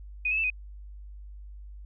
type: tone with pitch steps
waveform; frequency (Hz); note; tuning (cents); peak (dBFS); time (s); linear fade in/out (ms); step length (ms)
sine; 2488 / 2586 / 2650 / 2502; D#7 / E7 / E7 / D#7; -1 / -34 / +9 / +9; -24; 0.25-0.502; 5; 63
effects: added 50 Hz sine -41 dBFS peak until 1.85 s